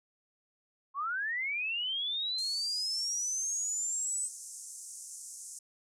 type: linear sweep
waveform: sine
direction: up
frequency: 1062 to 8170 Hz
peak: -31 dBFS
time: 0.94-4.3 s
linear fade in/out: 50 ms
type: band-pass noise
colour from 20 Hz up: white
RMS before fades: -46 dBFS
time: 2.38-5.59 s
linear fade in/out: 5 ms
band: 6000 to 9700 Hz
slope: 48 dB/octave
effects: none